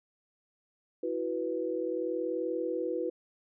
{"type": "chord", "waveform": "sine", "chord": "E suspended second", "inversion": "none", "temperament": "equal with one note detuned", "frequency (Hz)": [329.6, 370, 492.2], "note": ["E4", "F#4", "B4"], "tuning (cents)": [0, 0, -6], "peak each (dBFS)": [-35, -35, -33], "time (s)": [1.03, 3.1], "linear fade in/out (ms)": 5, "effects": []}